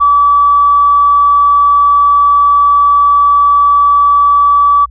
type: tone with tanh clipping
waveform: triangle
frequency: 1150 Hz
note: D6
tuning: 37 cents flat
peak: -4 dBFS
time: 0-4.86 s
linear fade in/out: 20 ms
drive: 2 dB
effects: added 60 Hz sine -32 dBFS peak until 4.9 s + resampled to 11025 Hz